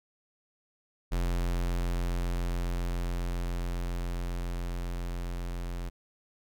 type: tone with level ramp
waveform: square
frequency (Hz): 43.65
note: F1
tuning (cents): 0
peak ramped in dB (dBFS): -27 to -34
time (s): 1.11-5.9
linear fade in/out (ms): 20
effects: none